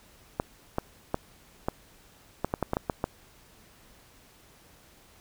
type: clicks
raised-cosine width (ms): 1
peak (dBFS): -12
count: 11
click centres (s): 0.399 / 0.784 / 1.144 / 1.685 / 2.446 / 2.539 / 2.627 / 2.734 / 2.769 / 2.898 / 3.041
effects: pink hiss -57 dBFS RMS until 5.2 s